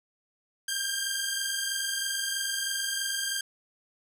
10% pulse tone pair together, 1585 / 1608.1 Hz, G6 / G6, +19 / +44 cents, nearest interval unison, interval 25 cents, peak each -23 dBFS, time 0.68-3.41 s, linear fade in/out 5 ms, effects none

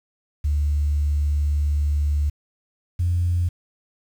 sine tone pair in turn, 73.42 / 87.31 Hz, D2 / F2, 0 / 0 cents, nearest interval minor third, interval 300 cents, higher second, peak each -17 dBFS, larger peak neither, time 0.44-2.3 / 2.99-3.49 s, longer first, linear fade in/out 10 ms, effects tanh soft clip ceiling -13 dBFS + 8-bit

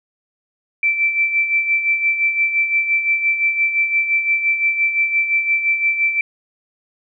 sine tone with tremolo, 2334 Hz, D7, 11 cents flat, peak -12 dBFS, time 0.83-6.21 s, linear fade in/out 2 ms, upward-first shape sine, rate 5.8 Hz, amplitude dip 60%, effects none

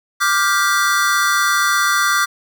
square chord, G dominant seventh, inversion second, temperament just, 1176 / 1411.2 / 1568 / 1960 Hz, D6 / F6 / G6 / B6, +2 / +18 / 0 / -14 cents, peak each -18 / -20 / -21 / -24 dBFS, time 0.2-2.26 s, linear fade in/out 20 ms, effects none

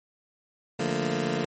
20% pulse chord, Bb major seventh, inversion first, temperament just, 145.68 / 174.81 / 218.5 / 233.1 Hz, D3 / F3 / A3 / Bb3, -14 / +2 / -12 / 0 cents, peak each -27 dBFS, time 0.79-1.45 s, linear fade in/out 5 ms, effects MP3 32 kbps

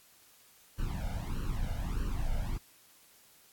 brown noise with flanger, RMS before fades -33 dBFS, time 0.78-2.58 s, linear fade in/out 10 ms, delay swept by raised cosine 0.69 to 1.38 ms, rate 1.6 Hz, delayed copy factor +0.95, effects white hiss -61 dBFS RMS until 3.52 s + AAC 64 kbps

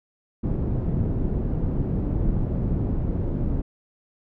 pink low-pass noise, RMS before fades -24 dBFS, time 0.43-3.62 s, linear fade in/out 10 ms, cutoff 280 Hz, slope 12 dB/octave, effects none

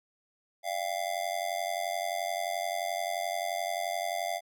square tone with amplitude modulation, 690 Hz, F5, 21 cents flat, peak -27 dBFS, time 0.63-4.41 s, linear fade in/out 50 ms, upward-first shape sine, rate 91.5 Hz, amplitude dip 95%, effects none

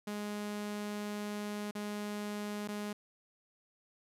sawtooth tone with dropouts, 207.7 Hz, G#3, in tune, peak -33 dBFS, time 0.07-2.93 s, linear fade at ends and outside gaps 5 ms, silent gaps 1.711-1.751 / 2.677-2.685 s, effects resampled to 32000 Hz + 12-bit

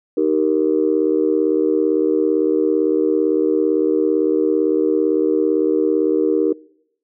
sine chord, Eb major, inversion none, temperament just, 311.1 / 388.9 / 466.7 Hz, Eb4 / G4 / Bb4, 0 / -14 / +2 cents, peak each -18 dBFS, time 0.17-6.53 s, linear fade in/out 5 ms, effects noise-tail reverb RT60 0.8 s tail -24 dB re dry + tanh soft clip ceiling -4 dBFS

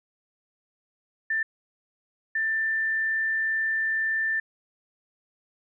sine tone bursts at uneven times, 1779 Hz, A6, 19 cents sharp, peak -23 dBFS, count 2, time 1.3-1.43 / 2.35-4.4 s, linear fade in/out 5 ms, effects none

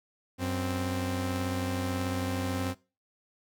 sawtooth tone pair together, 93.32 / 261.6 Hz, F#2 / C4, +15 / 0 cents, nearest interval octave + tritone, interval 1785 cents, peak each -28 dBFS, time 0.38-2.75 s, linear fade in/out 50 ms, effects noise-tail reverb RT60 0.3 s tail -20 dB re dry

